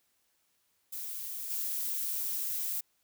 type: noise with level steps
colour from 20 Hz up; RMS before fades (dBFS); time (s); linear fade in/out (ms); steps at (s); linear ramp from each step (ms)
violet; -39 / -34; 0.92-2.81; 10; 1.5; 5
effects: white hiss -74 dBFS RMS until 3.03 s